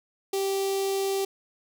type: tone with notch filter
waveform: sawtooth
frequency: 390.2 Hz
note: G4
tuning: 8 cents flat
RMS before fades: -27 dBFS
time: 0.33-1.25 s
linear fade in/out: 5 ms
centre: 1500 Hz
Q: 0.54
effects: none